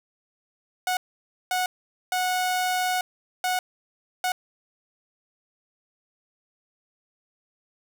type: tone bursts at uneven times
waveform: sawtooth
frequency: 734 Hz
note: F#5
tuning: 14 cents flat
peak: -19 dBFS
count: 5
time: 0.87-0.97 / 1.51-1.66 / 2.12-3.01 / 3.44-3.59 / 4.24-4.32 s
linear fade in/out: 2 ms
effects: none